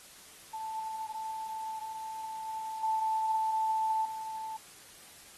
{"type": "tone with level steps", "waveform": "sine", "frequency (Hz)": 880, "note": "A5", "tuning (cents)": 0, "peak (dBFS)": [-35, -37, -35, -27, -36], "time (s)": [0.53, 4.57], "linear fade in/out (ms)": 10, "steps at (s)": [1.85, 2.47, 2.83, 4.05], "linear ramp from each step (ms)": 5, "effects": ["white hiss -53 dBFS RMS until 5.37 s", "AAC 32 kbps"]}